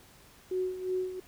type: tone with tremolo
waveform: sine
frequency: 370 Hz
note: F#4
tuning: in tune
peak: -27 dBFS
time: 0.51-1.2 s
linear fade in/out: 5 ms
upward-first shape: sine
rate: 2.8 Hz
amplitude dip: 70%
effects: pink hiss -57 dBFS RMS until 1.27 s